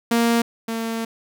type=tone pair in turn; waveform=sawtooth; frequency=233.1 / 226.9 Hz; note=A#3 / A#3; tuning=0 / -47 cents; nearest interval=unison; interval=47 cents; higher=first; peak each=-12 / -20 dBFS; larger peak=first; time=0.11-0.42 / 0.68-1.05 s; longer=second; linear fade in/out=5 ms; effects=none